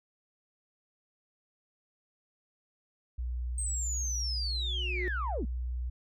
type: tone with pitch glide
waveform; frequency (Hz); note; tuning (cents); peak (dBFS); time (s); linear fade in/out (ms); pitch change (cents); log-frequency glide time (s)
sine; 61 to 61.46; B1 to B1; -21 to -8; -31; 3.18-5.9; 10; +13; 3.35-5.49
type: linear sweep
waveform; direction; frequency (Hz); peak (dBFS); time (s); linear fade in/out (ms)
sine; down; 8420 to 180; -32; 3.58-5.45; 2
type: tone with exponential growth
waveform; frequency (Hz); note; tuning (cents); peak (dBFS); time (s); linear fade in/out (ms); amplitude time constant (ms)
sine; 361.5; F#4; -40; -31; 4.39-5.08; 0; 150
effects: tanh soft clip ceiling -23 dBFS